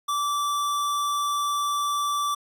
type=tone; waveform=square; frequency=1163 Hz; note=D6; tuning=17 cents flat; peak=-24 dBFS; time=0.08-2.35 s; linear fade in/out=10 ms; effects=resampled to 32000 Hz